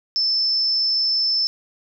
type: tone with amplitude modulation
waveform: sine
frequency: 5274 Hz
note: E8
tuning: in tune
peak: -15 dBFS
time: 0.16-1.47 s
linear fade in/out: 0 ms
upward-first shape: sine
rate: 225 Hz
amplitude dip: 45%
effects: none